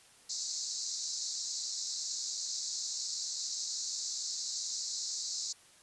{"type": "band-pass noise", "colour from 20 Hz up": "white", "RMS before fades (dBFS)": -38, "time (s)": [0.29, 5.53], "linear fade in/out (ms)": 10, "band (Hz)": [4000, 7500], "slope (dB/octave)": 96, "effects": ["white hiss -60 dBFS RMS until 5.82 s", "resampled to 24000 Hz"]}